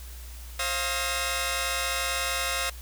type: tone cluster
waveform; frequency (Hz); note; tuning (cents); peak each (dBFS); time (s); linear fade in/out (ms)
10% pulse; 534 / 695 / 1271 / 1861; C5 / F5 / D#6 / A#6; +35 / -9 / +36 / -3; -24; 0.59-2.7; 5
effects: added 60 Hz sine -39 dBFS peak until 2.81 s + white hiss -48 dBFS RMS until 2.81 s